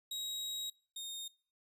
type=tone pair in turn; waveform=sawtooth; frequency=3810 / 3689 Hz; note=A#7 / A#7; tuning=+37 / -19 cents; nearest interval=minor second; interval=56 cents; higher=first; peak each=-35 / -38 dBFS; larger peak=first; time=0.11-0.7 / 0.96-1.28 s; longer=first; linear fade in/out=5 ms; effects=noise-tail reverb RT60 0.4 s tail -22 dB re dry + resampled to 32000 Hz